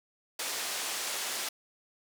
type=band-pass noise; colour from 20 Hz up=white; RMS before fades=-35 dBFS; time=0.39-1.49 s; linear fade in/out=5 ms; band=370 to 8400 Hz; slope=12 dB/octave; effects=none